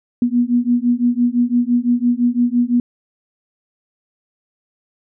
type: beating tone pair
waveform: sine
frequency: 239.2 / 245.1 Hz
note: A#3 / B3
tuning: +45 / -13 cents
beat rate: 5.9 Hz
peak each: -16 dBFS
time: 0.22-2.8 s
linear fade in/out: 2 ms
effects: none